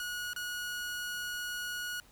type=tone with dropouts; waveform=sawtooth; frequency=1454 Hz; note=F#6; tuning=31 cents flat; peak=-32 dBFS; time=0-2 s; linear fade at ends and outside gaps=1 ms; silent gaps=0.333-0.362 s; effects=added 50 Hz sine -64 dBFS peak until 2.11 s + pink hiss -61 dBFS RMS until 2.11 s